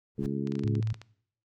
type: noise with exponential growth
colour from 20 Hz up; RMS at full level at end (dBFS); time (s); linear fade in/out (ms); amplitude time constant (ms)
brown; -33; 0.15-0.26; 0; 22
type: harmonic tone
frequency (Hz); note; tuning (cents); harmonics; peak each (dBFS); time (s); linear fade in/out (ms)
69.7; C#2; +10; 2 / 3 / 4 / 5 / 6; -34 / -32 / -36 / -37 / -39; 0.18-0.81; 5
type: clicks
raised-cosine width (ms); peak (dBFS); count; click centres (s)
0.2; -27; 12; 0.473 / 0.521 / 0.554 / 0.593 / 0.636 / 0.677 / 0.753 / 0.827 / 0.873 / 0.903 / 0.943 / 1.016
type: tone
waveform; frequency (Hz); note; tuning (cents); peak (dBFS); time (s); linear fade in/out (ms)
sine; 110; A2; 0; -26; 0.64-0.93; 5
effects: noise-tail reverb RT60 0.6 s tail -20 dB re dry